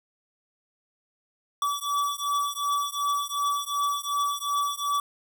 square beating tone pair, 1148 / 1150.7 Hz, D6 / D6, -40 / -36 cents, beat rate 2.7 Hz, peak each -29 dBFS, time 1.62-5 s, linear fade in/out 2 ms, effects none

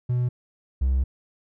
triangle tone pair in turn, 123.47 / 65.41 Hz, B2 / C2, 0 / 0 cents, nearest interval major seventh, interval 1100 cents, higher first, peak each -18 / -16 dBFS, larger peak second, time 0.09-0.29 / 0.81-1.04 s, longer second, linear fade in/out 10 ms, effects tanh soft clip ceiling -13 dBFS

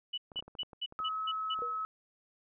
sine tone bursts, 2960 Hz, F#7, in tune, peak -33 dBFS, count 7, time 0.13-1.546 s, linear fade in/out 10 ms, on 48 ms, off 180 ms
clicks, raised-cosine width 1 ms, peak -36 dBFS, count 11, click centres 0.318 / 0.359 / 0.392 / 0.425 / 0.48 / 0.552 / 0.632 / 0.732 / 0.924 / 1.001 / 1.59 s
sine tone with pitch glide, 1280 to 1288.2 Hz, D#6 to E6, +49 to -40 cents, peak -33 dBFS, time 0.99-1.85 s, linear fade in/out 0 ms, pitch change +11 cents, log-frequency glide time 1.1-1.21 s
sine tone with exponential decay, 480 Hz, B4, 49 cents flat, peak -35 dBFS, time 1.62-1.81 s, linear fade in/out 0 ms, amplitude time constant 41 ms
effects none

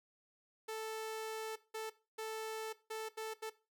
sawtooth tone bursts at uneven times, 440 Hz, A4, in tune, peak -36 dBFS, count 6, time 0.68-1.56 / 1.74-1.9 / 2.18-2.73 / 2.9-3.09 / 3.17-3.34 / 3.42-3.5 s, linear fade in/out 10 ms, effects noise-tail reverb RT60 0.3 s tail -17 dB re dry

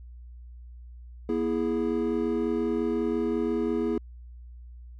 triangle chord, E major, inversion second, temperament equal with one note detuned, 240.6 / 329.6 / 415.3 Hz, B3 / E4 / G#4, -45 / 0 / 0 cents, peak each -27 dBFS, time 1.29-3.98 s, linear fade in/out 2 ms, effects added 60 Hz sine -42 dBFS peak until 4.99 s

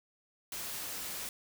white noise, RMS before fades -40 dBFS, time 0.52-1.29 s, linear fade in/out 2 ms, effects none

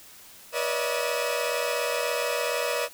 sawtooth tone cluster, 484 / 566 / 603 / 650 / 2566 Hz, B4 / C#5 / D5 / E5 / E7, -35 / +36 / +46 / -24 / -47 cents, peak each -26 / -28 / -28 / -30 / -31 dBFS, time 0.52-2.89 s, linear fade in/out 50 ms, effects white hiss -49 dBFS RMS until 2.93 s

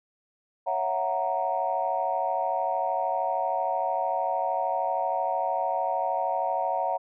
sine chord, F# dominant seventh, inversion second, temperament equal with one note detuned, 554.4 / 666.9 / 740 / 932.3 Hz, C#5 / E5 / F#5 / A#5, 0 / +20 / 0 / 0 cents, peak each -32 / -30 / -28 / -29 dBFS, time 0.66-6.98 s, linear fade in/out 20 ms, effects tanh soft clip ceiling -14 dBFS

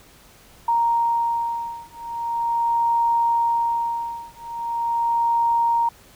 sine beating tone pair, 932.3 / 932.71 Hz, A#5 / A#5, 0 / +1 cents, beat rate 0.41 Hz, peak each -22 dBFS, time 0.68-5.89 s, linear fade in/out 5 ms, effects pink hiss -50 dBFS RMS until 6.15 s

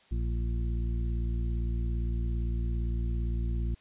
harmonic tone with a mistuned harmonic, 57.6 Hz, A#1, 20 cents flat, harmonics 1 / 2 / 3 / 4 / 6, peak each -28 / -36 / -43 / -43 / -46 dBFS, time 0.11-3.75 s, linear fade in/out 10 ms, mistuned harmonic 6, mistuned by -25 cents, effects white hiss -61 dBFS RMS until 3.8 s + resampled to 8000 Hz

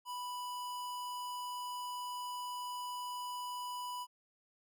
square tone, 987.8 Hz, B5, in tune, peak -40 dBFS, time 0.05-4.07 s, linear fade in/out 50 ms, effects none

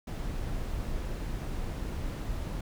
brown noise, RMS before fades -34 dBFS, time 0.07-2.61 s, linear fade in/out 5 ms, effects none

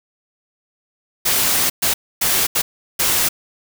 white noise bursts at uneven times, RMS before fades -17 dBFS, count 5, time 1.25-1.7 / 1.82-1.94 / 2.21-2.47 / 2.55-2.62 / 2.99-3.29 s, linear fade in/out 10 ms, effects none

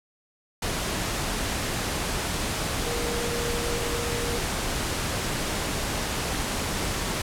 sine tone in noise, 473.6 Hz, A#4, 27 cents sharp, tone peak -31 dBFS, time 2.86-4.38 s, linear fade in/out 5 ms, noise pink, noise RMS -28 dBFS, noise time 0.62-7.22 s, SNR -6 dB, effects low-pass 11000 Hz 12 dB/octave

